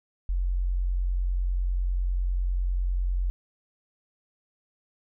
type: tone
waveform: sine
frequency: 45 Hz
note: F#1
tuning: 47 cents flat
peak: -23 dBFS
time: 0.29-3.3 s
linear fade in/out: 0 ms
effects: none